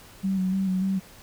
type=tone with vibrato; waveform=sine; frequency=189.4 Hz; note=F#3; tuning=41 cents sharp; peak=-22 dBFS; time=0.23-1 s; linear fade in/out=20 ms; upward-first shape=square; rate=3.4 Hz; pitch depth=29 cents each way; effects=pink hiss -49 dBFS RMS until 1.22 s